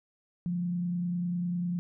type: tone with frequency modulation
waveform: sine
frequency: 175.7 Hz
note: F3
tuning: 11 cents sharp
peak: -28 dBFS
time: 0.46-1.79 s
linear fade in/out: 0 ms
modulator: 30 Hz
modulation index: 0.26
effects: none